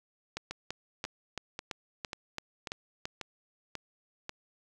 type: two click trains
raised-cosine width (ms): 0.2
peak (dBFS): -18 / -20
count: 9 / 8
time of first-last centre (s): 0.37-3.055 / 0.51-4.294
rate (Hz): 2.98 / 1.85
effects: none